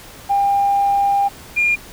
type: tone pair in turn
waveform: sine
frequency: 800 / 2411 Hz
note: G5 / D7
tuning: +35 / +45 cents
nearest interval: octave + perfect fifth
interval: 1910 cents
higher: second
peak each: -12 dBFS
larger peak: neither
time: 0.29-1.29 / 1.56-1.76 s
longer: first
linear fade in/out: 20 ms
effects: tanh soft clip ceiling -8 dBFS + pink hiss -39 dBFS RMS until 1.92 s